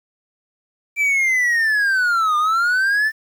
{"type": "linear two-way sweep", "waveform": "triangle", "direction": "down then up", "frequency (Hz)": [2349, 1200, 1783], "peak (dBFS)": -13, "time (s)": [0.96, 3.12], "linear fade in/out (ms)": 50, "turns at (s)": 2.37, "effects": ["8-bit"]}